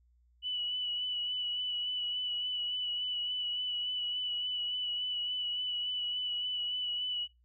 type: tone with vibrato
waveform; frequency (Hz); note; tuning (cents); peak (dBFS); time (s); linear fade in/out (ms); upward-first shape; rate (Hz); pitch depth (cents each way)
sine; 2960; F#7; 0; -32; 0.42-7.28; 50; sine; 3.5; 22
effects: noise-tail reverb RT60 0.2 s tail -22 dB re dry + added 60 Hz sine -64 dBFS peak until 7.44 s